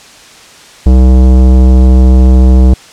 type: tone with tanh clipping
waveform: sine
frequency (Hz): 63.8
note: C2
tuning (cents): -43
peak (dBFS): -3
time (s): 0.86-2.74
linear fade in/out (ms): 5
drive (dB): 17
effects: white hiss -35 dBFS RMS until 2.92 s + low-pass 7000 Hz 12 dB/octave